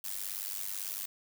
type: noise with amplitude modulation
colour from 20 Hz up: blue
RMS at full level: -34 dBFS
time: 0.04-1.06 s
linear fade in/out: 5 ms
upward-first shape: sine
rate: 98.1 Hz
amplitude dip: 95%
effects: none